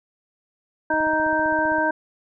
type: harmonic tone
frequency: 312.3 Hz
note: D#4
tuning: 7 cents sharp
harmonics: 1 / 2 / 3 / 5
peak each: -26 / -24 / -23 / -23 dBFS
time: 0.9-1.91 s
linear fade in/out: 5 ms
type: click train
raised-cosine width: 5 ms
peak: -31 dBFS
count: 14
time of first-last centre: 0.94-1.784 s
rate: 15.4 Hz
effects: none